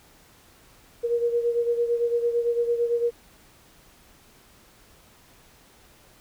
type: beating tone pair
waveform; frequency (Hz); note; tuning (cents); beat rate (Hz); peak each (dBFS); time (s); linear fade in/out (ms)
sine; 471.2 / 480.1; A#4 / B4; +19 / -49; 8.9; -22 / -28; 1.03-3.11; 20
effects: pink hiss -55 dBFS RMS until 6.2 s